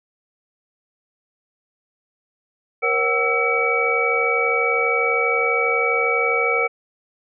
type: tone cluster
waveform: sine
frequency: 471.7 / 544 / 752 / 1320 / 2275 Hz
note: A#4 / C#5 / F#5 / E6 / C#7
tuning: +20 / -33 / +28 / +2 / +44 cents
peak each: -22 / -27 / -27 / -24 / -20 dBFS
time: 2.82-6.68 s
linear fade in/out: 20 ms
effects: none